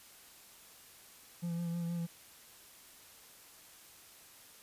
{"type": "tone with vibrato", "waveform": "triangle", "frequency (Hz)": 170.4, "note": "F3", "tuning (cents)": -42, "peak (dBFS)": -32, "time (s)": [1.42, 2.07], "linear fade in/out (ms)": 20, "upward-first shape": "sine", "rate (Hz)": 6.3, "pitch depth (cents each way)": 25, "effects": ["white hiss -57 dBFS RMS until 4.62 s", "resampled to 32000 Hz"]}